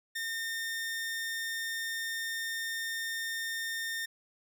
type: tone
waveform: sawtooth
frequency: 1820 Hz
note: A#6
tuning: 42 cents flat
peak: -30 dBFS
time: 0.15-4.06 s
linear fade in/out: 10 ms
effects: none